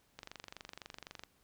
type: click train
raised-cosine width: 0.2 ms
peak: -28 dBFS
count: 26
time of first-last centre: 0.19-1.236 s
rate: 23.9 Hz
effects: pink hiss -71 dBFS RMS until 1.43 s